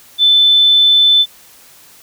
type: tone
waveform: sine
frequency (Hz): 3520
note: A7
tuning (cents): 0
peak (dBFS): -6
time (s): 0.18-1.26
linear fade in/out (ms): 50
effects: white hiss -43 dBFS RMS until 2.02 s